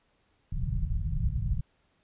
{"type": "low-pass noise", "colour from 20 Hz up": "pink", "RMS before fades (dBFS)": -29, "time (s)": [0.52, 1.61], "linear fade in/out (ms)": 5, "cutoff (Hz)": 160, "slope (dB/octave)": 48, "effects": ["pink hiss -70 dBFS RMS until 2.03 s", "resampled to 8000 Hz"]}